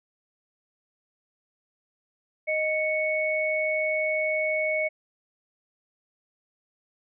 sine tone pair together, 622.1 / 2217 Hz, D#5 / C#7, 0 / 0 cents, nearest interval octave + minor seventh, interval 2200 cents, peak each -26 dBFS, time 2.47-4.89 s, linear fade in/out 20 ms, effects none

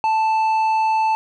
square tone with low-pass filter, 880 Hz, A5, in tune, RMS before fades -18 dBFS, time 0.04-1.15 s, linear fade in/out 0 ms, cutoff 2200 Hz, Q 0.69, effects none

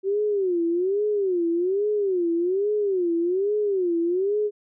sine tone with vibrato, 376.2 Hz, F#4, 29 cents sharp, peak -20 dBFS, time 0.03-4.51 s, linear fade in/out 50 ms, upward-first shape sine, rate 1.2 Hz, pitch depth 200 cents each way, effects none

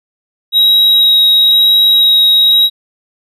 triangle tone with vibrato, 3820 Hz, A#7, 42 cents sharp, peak -4 dBFS, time 0.52-2.7 s, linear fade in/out 50 ms, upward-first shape sine, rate 1 Hz, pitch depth 8 cents each way, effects none

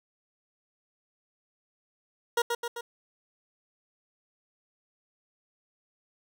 20% pulse tone with echo, 473.3 Hz, A#4, 26 cents sharp, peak -18 dBFS, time 2.37-2.42 s, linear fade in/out 5 ms, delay 130 ms, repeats 3, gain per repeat -4 dB, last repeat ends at 2.81 s, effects none

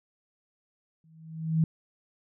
sine tone with exponential growth, 160.5 Hz, E3, 46 cents flat, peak -18 dBFS, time 1.04-1.64 s, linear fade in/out 2 ms, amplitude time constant 130 ms, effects none

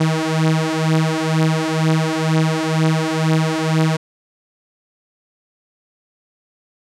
sawtooth beating tone pair, 157.9 / 160 Hz, D#3 / D#3, +26 / +49 cents, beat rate 2.1 Hz, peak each -14 dBFS, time 0-3.97 s, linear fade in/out 10 ms, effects low-pass 8000 Hz 12 dB/octave

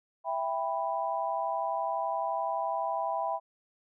sine chord, E minor, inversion none, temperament just, 659.3 / 791.1 / 988.9 Hz, E5 / G5 / B5, 0 / +16 / +2 cents, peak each -33 dBFS, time 0.24-3.4 s, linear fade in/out 50 ms, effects none

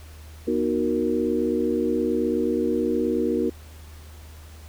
sine chord, B major seventh, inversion none, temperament equal with one note detuned, 242.6 / 311.1 / 370 / 466.2 Hz, B3 / D#4 / F#4 / A#4, -31 / 0 / 0 / 0 cents, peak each -26 dBFS, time 0.47-3.5 s, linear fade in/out 10 ms, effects added 77 Hz sine -41 dBFS peak until 4.68 s + pink hiss -50 dBFS RMS until 4.68 s

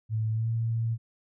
sine tone with pitch glide, 110 to 114.21 Hz, A2 to A#2, 0 to -35 cents, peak -25 dBFS, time 0.09-0.98 s, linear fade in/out 50 ms, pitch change +65 cents, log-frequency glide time 0.32-0.49 s, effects none

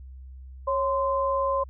sine tone pair together, 549 / 1036.4 Hz, C#5 / C6, -17 / -17 cents, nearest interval major seventh, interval 1100 cents, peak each -25 dBFS, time 0.67-1.64 s, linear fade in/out 10 ms, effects added 65 Hz sine -40 dBFS peak until 1.69 s

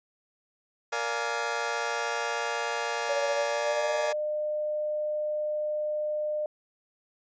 20% pulse chord, Bb dominant seventh, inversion none, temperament just, 466.2 / 582.7 / 699.2 / 839.1 Hz, Bb4 / D5 / F5 / Ab5, 0 / -14 / +2 / +18 cents, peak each -29 / -30 / -30 / -29 dBFS, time 0.92-4.13 s, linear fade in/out 10 ms
sine tone with pitch glide, 567 to 604.2 Hz, C#5 to D5, +39 to +49 cents, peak -27 dBFS, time 3.09-6.46 s, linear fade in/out 2 ms, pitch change +110 cents, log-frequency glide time 3.27-3.92 s
effects resampled to 16000 Hz

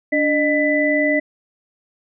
sine tone cluster, 291.7 / 612 / 1993 Hz, D4 / D#5 / B6, -12 / -29 / +15 cents, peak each -19 dBFS, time 0.12-1.2 s, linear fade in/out 10 ms, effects none

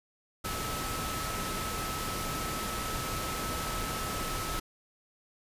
sine tone in noise, 1300 Hz, E6, 24 cents flat, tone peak -38 dBFS, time 0.44-4.6 s, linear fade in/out 10 ms, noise pink, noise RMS -35 dBFS, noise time 0.44-4.6 s, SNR -6 dB, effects resampled to 32000 Hz

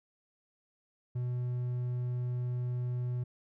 triangle tone, 123.47 Hz, B2, in tune, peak -29 dBFS, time 1.15-3.24 s, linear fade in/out 10 ms, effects none

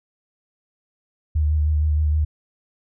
sine tone with vibrato, 76.1 Hz, D#2, 38 cents flat, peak -16 dBFS, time 1.35-2.25 s, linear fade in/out 10 ms, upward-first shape sine, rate 6.4 Hz, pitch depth 28 cents each way, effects none

